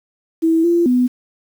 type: tone with pitch steps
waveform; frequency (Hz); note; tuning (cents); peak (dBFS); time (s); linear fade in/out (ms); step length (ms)
sine; 326.1 / 342.7 / 249.2; E4 / F4 / B3; -19 / -33 / +16; -11; 0.42-1.08; 20; 220
effects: 7-bit

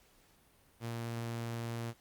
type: tone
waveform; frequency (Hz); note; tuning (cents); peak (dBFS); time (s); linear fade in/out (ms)
sawtooth; 116.54; A#2; 0; -33; 0.8-1.94; 50
effects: pink hiss -66 dBFS RMS until 2 s + Opus 48 kbps

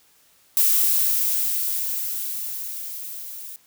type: noise with level ramp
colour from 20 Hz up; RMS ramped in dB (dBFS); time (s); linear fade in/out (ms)
violet; -17 to -37; 0.57-3.56; 0
effects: white hiss -58 dBFS RMS until 3.66 s

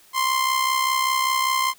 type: tone with amplitude modulation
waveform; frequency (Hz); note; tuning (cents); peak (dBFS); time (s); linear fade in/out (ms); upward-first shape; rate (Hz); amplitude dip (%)
sawtooth; 1046.5; C6; 0; -13; 0.13-1.74; 50; sine; 65.1; 55
effects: white hiss -53 dBFS RMS until 1.78 s

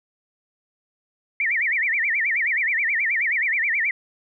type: tone with vibrato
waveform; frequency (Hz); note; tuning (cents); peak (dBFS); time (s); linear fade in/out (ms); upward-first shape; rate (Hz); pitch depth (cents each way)
sine; 2055; C7; -32; -19; 1.4-3.91; 2; sine; 9.4; 250
effects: none

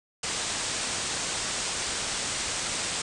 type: low-pass noise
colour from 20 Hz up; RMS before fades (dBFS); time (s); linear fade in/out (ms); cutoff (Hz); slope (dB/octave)
white; -31; 0.23-3.02; 5; 9000; 96
effects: none

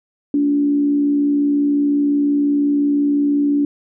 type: tone with frequency modulation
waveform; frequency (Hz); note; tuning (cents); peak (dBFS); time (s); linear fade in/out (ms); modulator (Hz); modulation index
sine; 287.9; D4; -34; -13; 0.34-3.65; 2; 65.7; 0.28
effects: none

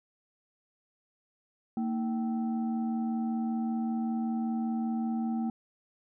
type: tone with frequency modulation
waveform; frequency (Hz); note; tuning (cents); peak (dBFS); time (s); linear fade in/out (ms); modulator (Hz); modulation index
sine; 228.9; A#3; -31; -28; 1.77-5.5; 2; 543; 0.5
effects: none

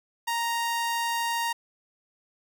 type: tone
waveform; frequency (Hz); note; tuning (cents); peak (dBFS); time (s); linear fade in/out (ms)
sawtooth; 932.3; A#5; 0; -22; 0.27-1.53; 10
effects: none

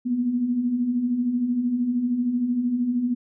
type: beating tone pair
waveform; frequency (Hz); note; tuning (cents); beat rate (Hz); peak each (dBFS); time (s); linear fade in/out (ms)
sine; 233.1 / 246.1; A#3 / B3; 0 / -6; 13; -30 / -21; 0.05-3.15; 20
effects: none

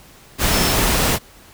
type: tone in noise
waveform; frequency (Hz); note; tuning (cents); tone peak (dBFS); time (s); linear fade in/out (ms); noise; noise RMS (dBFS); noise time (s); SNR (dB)
sine; 5300; E8; +9; -25; 0.49-0.75; 50; pink; -17; 0.38-1.19; -11
effects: pink hiss -46 dBFS RMS until 1.53 s

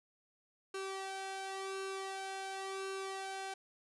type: tone with flanger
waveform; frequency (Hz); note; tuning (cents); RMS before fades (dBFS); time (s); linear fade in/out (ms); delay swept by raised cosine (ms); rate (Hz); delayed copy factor
sawtooth; 386; G4; -27; -42; 0.74-3.54; 5; 0.73 to 1.4; 0.93; +0.6
effects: resampled to 24000 Hz

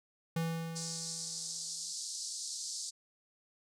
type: tone with exponential decay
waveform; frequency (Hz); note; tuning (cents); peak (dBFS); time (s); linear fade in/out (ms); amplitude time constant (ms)
square; 164.81; E3; 0; -31; 0.36-1.93; 5; 340
type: band-pass noise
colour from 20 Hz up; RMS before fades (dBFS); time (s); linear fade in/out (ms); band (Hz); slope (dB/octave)
pink; -41; 0.75-2.91; 20; 4400 to 8800; 48
effects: none

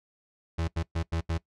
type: tone bursts at uneven times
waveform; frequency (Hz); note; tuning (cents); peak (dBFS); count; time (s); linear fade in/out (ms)
35% pulse; 82.41; E2; 0; -25; 5; 0.58-0.68 / 0.76-0.83 / 0.95-1.03 / 1.12-1.21 / 1.29-1.38; 10
effects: noise-tail reverb RT60 0.1 s tail -20 dB re dry + low-pass 6000 Hz 12 dB/octave

